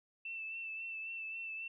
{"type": "tone with vibrato", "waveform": "sine", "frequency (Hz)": 2662, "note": "E7", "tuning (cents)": 16, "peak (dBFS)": -40, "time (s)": [0.25, 1.68], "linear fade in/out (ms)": 5, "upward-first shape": "sine", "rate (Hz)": 3.7, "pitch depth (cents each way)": 27, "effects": []}